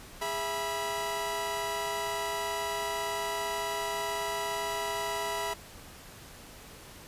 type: tone cluster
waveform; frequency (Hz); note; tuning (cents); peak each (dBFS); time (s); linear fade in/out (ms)
sawtooth; 411 / 664 / 977; G#4 / E5 / B5; -18 / +12 / -19; -34 / -32 / -30; 0.21-5.54; 10
effects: pink hiss -49 dBFS RMS until 7.07 s + resampled to 32000 Hz